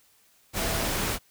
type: tone in noise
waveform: sine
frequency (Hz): 661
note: E5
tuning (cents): +5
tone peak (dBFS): -36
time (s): 0.56-0.91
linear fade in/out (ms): 50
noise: pink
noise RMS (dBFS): -28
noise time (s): 0.53-1.19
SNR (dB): -11
effects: white hiss -62 dBFS RMS until 1.3 s